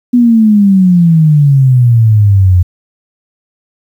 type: exponential sweep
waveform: sine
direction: down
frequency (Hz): 248.2 to 87.9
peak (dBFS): -3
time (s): 0.13-2.63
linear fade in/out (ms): 10
effects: 7-bit